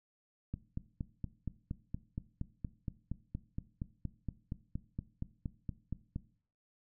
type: click train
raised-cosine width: 5 ms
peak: -25 dBFS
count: 25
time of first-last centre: 0.54-6.161 s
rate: 4.27 Hz
effects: noise-tail reverb RT60 0.5 s tail -17 dB re dry